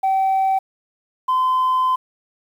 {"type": "tone pair in turn", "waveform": "sine", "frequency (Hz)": [769, 1026.5], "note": ["G5", "C6"], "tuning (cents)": [-33, -33], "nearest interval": "perfect fourth", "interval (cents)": 500, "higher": "second", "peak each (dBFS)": -13, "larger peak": "neither", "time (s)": [[0.03, 0.59], [1.28, 1.96]], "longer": "second", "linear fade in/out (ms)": 10, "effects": ["tanh soft clip ceiling -13 dBFS", "8-bit"]}